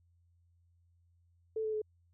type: tone with pitch steps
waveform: sine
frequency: 440 / 434.2 / 428.5 Hz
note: A4 / A4 / A4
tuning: 0 / -23 / -46 cents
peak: -32 dBFS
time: 1.56-1.818 s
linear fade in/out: 5 ms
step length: 86 ms
effects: added 86 Hz sine -66 dBFS peak until 2.13 s